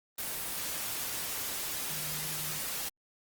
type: tone in noise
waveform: sine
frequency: 153.3 Hz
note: D#3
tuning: 25 cents flat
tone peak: -45 dBFS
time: 1.9-2.59 s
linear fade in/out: 5 ms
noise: white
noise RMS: -36 dBFS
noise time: 0.18-2.89 s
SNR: -12 dB
effects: Opus 24 kbps